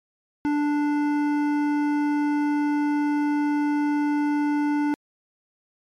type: tone with hard clipping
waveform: triangle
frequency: 293.7 Hz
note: D4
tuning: in tune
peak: -22 dBFS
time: 0.45-4.94 s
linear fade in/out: 0 ms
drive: 16 dB
effects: MP3 64 kbps